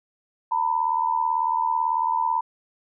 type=tone pair together; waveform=sine; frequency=909.7 / 987.8 Hz; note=A#5 / B5; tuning=-43 / 0 cents; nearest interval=minor second; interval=143 cents; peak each=-23 dBFS; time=0.51-2.41 s; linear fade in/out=10 ms; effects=none